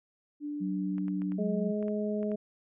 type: tone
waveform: sine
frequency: 293.7 Hz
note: D4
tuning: in tune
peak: -33 dBFS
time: 0.4-1.39 s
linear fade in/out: 50 ms
type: tone with pitch glide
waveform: sine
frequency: 187.3 to 185.79 Hz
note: F#3 to F#3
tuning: +21 to +7 cents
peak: -31 dBFS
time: 0.6-1.72 s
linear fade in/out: 20 ms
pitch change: -14 cents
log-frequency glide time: 1.07-1.46 s
type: clicks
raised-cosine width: 0.5 ms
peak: -35 dBFS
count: 8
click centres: 0.982 / 1.082 / 1.219 / 1.32 / 1.827 / 1.882 / 2.23 / 2.317 s
type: harmonic tone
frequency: 210 Hz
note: G#3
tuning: 19 cents sharp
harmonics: 1 / 2 / 3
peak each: -31 / -34 / -36 dBFS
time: 1.38-2.36 s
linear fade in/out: 10 ms
effects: none